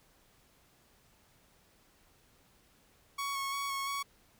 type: tone with vibrato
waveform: sawtooth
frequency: 1108.7 Hz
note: C#6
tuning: in tune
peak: -30 dBFS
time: 3.18-4.03 s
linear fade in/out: 10 ms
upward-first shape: square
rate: 2.9 Hz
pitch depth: 15 cents each way
effects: pink hiss -66 dBFS RMS until 4.39 s